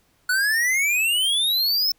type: exponential sweep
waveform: square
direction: up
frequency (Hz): 1461 to 5340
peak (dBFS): -19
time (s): 0.29-1.92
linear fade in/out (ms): 5
effects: pink hiss -63 dBFS RMS until 1.98 s